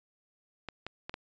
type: clicks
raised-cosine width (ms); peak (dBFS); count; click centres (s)
0.3; -22; 4; 0.687 / 0.866 / 1.095 / 1.141
effects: resampled to 16000 Hz